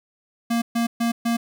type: tone bursts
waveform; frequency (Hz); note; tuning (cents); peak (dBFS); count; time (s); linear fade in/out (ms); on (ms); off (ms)
square; 233.1; A#3; 0; -20; 4; 0.5-1.37; 10; 120; 130
effects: 10-bit